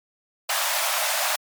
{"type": "high-pass noise", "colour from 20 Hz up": "pink", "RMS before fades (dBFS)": -24, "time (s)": [0.49, 1.36], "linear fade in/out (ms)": 5, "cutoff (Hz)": 580, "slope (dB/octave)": 96, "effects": ["MP3 96 kbps"]}